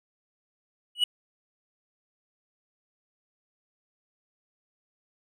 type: tone with exponential growth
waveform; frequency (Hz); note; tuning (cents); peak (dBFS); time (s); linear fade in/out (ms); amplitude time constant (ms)
triangle; 2927; F#7; -19; -14; 0.95-1.04; 5; 19
effects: none